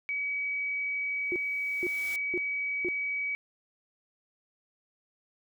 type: tone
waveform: sine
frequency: 2273 Hz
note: C#7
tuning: 43 cents sharp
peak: -29 dBFS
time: 0.09-3.35 s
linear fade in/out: 0 ms
type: noise with exponential growth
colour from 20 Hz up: white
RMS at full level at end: -42 dBFS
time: 1.01-2.16 s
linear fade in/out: 1 ms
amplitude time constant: 250 ms
type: tone bursts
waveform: sine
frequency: 357.4 Hz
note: F4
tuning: 40 cents sharp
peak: -29 dBFS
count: 4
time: 1.32-2.886 s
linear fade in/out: 0 ms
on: 39 ms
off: 470 ms
effects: none